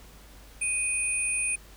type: tone pair together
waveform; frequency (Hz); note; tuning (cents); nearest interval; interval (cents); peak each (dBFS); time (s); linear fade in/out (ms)
sine; 2489 / 9332; D#7 / D9; 0 / -12; octave + major seventh; 2288; -28; 0.61-1.56; 10
effects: added 50 Hz sine -49 dBFS peak until 1.76 s + pink hiss -53 dBFS RMS until 1.76 s